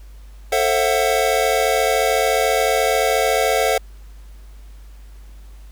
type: chord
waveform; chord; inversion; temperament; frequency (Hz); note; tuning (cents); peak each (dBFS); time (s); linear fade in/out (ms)
square; F# half-diminished seventh; first; just; 444 / 532.8 / 666 / 740; A4 / C5 / E5 / F#5; +16 / +31 / +18 / 0; -22; 0.52-3.78; 5
effects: added 50 Hz sine -37 dBFS peak until 5.71 s + pink hiss -54 dBFS RMS until 5.71 s